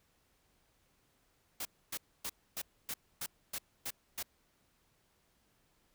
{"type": "noise bursts", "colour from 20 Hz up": "white", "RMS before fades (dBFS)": -39, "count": 9, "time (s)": [1.6, 4.228], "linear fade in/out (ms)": 5, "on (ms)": 52, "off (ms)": 270, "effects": ["pink hiss -73 dBFS RMS until 5.94 s"]}